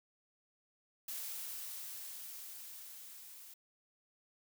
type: noise with level ramp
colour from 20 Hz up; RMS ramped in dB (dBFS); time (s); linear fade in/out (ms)
blue; -42 to -54; 1.08-3.54; 5
effects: none